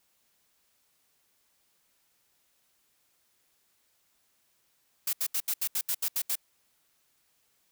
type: noise bursts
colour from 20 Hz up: blue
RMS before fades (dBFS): -29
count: 10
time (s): 5.07-6.355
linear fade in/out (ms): 5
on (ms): 61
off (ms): 75
effects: white hiss -71 dBFS RMS until 7.71 s